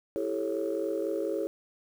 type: chord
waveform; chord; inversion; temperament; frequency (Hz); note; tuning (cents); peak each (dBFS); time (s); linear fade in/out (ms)
sine; A dominant seventh; second; just; 330 / 396 / 440 / 550; E4 / G4 / A4 / C#5; +2 / +18 / 0 / -14; -33; 0.16-1.47; 0
effects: tanh soft clip ceiling -20 dBFS + 9-bit